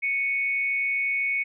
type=tone pair together; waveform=sine; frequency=2217 / 2489 Hz; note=C#7 / D#7; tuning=0 / 0 cents; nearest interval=major second; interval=200 cents; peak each=-23 / -33 dBFS; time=0.02-1.44 s; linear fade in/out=20 ms; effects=none